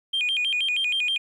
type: tone with vibrato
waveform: sine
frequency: 2794 Hz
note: F7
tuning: in tune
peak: -20 dBFS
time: 0.13-1.18 s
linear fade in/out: 10 ms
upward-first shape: square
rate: 6.3 Hz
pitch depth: 220 cents each way
effects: tanh soft clip ceiling -19 dBFS + 10-bit